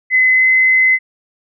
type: tone with pitch glide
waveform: sine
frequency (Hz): 2032 to 2044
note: B6 to C7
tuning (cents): +49 to -41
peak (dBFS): -8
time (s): 0.1-0.99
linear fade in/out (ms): 50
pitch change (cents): +10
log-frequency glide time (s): 0.33-0.46
effects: none